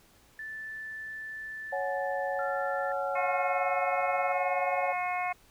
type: tone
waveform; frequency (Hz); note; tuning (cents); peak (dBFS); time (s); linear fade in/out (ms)
sine; 1757; A6; -3; -37; 0.39-2.92; 2
type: chord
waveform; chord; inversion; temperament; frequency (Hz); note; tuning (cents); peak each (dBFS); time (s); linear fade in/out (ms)
sine; C# suspended fourth; none; equal with one note detuned; 554.4 / 740 / 843.7; C#5 / F#5 / G#5; 0 / 0 / +27; -32 / -34 / -37; 1.72-4.93; 10
type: tone with pitch glide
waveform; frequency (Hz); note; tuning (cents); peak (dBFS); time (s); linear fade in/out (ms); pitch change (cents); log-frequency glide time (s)
sine; 1373 to 1333.9; F6 to E6; -30 to +20; -36; 2.39-4.32; 0; -50; 3.45-3.64
type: harmonic tone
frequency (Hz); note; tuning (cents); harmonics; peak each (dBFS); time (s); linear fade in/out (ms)
360.6; F#4; -45; 2 / 3 / 4 / 5 / 6 / 7; -31 / -36 / -44 / -44 / -35 / -42; 3.15-5.33; 10
effects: pink hiss -61 dBFS RMS until 5.5 s